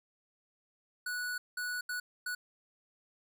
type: tone bursts at uneven times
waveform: square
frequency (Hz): 1473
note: F#6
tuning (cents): -8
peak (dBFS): -35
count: 4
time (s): 1.06-1.38 / 1.57-1.81 / 1.89-2 / 2.26-2.35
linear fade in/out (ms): 5
effects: 12-bit